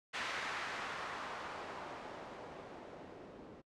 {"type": "noise with low-pass filter sweep", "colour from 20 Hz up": "blue", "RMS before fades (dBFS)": -45, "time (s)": [0.13, 3.62], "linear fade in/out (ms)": 20, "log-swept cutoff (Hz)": [1900, 350], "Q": 1, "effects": ["noise-tail reverb RT60 0.1 s tail -26 dB re dry", "low-pass 8000 Hz 12 dB/octave"]}